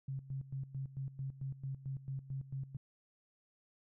sine tone with tremolo, 135 Hz, C#3, 45 cents flat, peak -37 dBFS, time 0.08-2.77 s, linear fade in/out 5 ms, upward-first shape square, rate 4.5 Hz, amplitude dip 80%, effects none

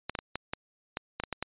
clicks, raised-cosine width 0.3 ms, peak -16 dBFS, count 10, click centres 0.096 / 0.152 / 0.189 / 0.356 / 0.535 / 0.971 / 1.2 / 1.237 / 1.327 / 1.426 s, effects resampled to 8000 Hz

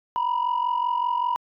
sine tone pair together, 944.8 / 990 Hz, A#5 / B5, +23 / +4 cents, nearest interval minor second, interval 81 cents, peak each -23 / -22 dBFS, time 0.16-1.36 s, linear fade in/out 0 ms, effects tanh soft clip ceiling -18 dBFS

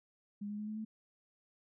sine tone with pitch steps, 204.6 / 207.9 / 211.3 / 214.8 / 218.3 Hz, G#3 / G#3 / G#3 / A3 / A3, -26 / +2 / +30 / -41 / -13 cents, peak -38 dBFS, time 0.41-0.85 s, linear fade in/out 10 ms, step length 88 ms, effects none

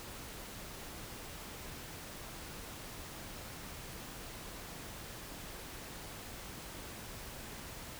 silence, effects pink hiss -47 dBFS RMS until 7.99 s

